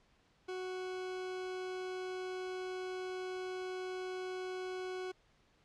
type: tone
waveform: 40% pulse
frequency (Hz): 370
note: F#4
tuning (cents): 0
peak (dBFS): -38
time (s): 0.48-5.12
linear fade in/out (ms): 10
effects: pink hiss -70 dBFS RMS until 5.64 s + low-pass 5000 Hz 12 dB/octave